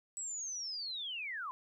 sine linear sweep, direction down, 7902 to 987.8 Hz, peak -38 dBFS, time 0.17-1.51 s, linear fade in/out 0 ms, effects 13-bit

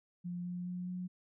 sine tone with pitch steps, 176.2 / 177.84 / 179.49 / 181.15 Hz, F3 / F3 / F3 / F#3, +16 / +32 / +48 / -36 cents, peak -37 dBFS, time 0.24-1.08 s, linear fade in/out 20 ms, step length 210 ms, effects none

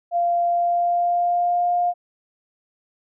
sine tone with pitch glide, 693 to 705.9 Hz, F5 to F5, -14 to +18 cents, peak -17 dBFS, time 0.11-1.94 s, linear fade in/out 50 ms, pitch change +32 cents, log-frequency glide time 0.44-1.71 s, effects none

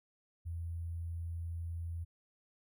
sine tone with sample-and-hold, 84.1 Hz, E2, 35 cents sharp, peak -37 dBFS, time 0.45-2.05 s, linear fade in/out 20 ms, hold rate 11025 Hz, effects none

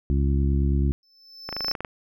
harmonic tone, 69.3 Hz, C#2, in tune, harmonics 1 / 2 / 3 / 4 / 5, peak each -20 / -26 / -30 / -32 / -34 dBFS, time 0.1-0.92 s, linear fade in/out 0 ms
triangle tone with exponential growth, 5274 Hz, E8, in tune, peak -21 dBFS, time 1.03-1.72 s, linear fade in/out 1 ms, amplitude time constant 150 ms
clicks, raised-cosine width 0.5 ms, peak -16 dBFS, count 10, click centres 1.49 / 1.527 / 1.566 / 1.607 / 1.646 / 1.683 / 1.714 / 1.752 / 1.806 / 1.848 s
effects none

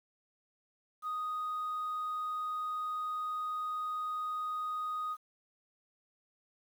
sine tone, 1244.5 Hz, D#6, in tune, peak -32 dBFS, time 1.02-5.17 s, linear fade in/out 50 ms, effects tanh soft clip ceiling -31 dBFS + 10-bit

